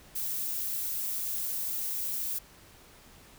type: noise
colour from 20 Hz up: violet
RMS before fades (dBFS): -33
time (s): 0.15-2.39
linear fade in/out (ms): 10
effects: pink hiss -55 dBFS RMS until 3.38 s